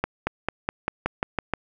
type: accelerating click train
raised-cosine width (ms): 0.5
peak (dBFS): -8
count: 9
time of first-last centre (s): 0.04-1.537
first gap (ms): 230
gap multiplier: 0.94
effects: none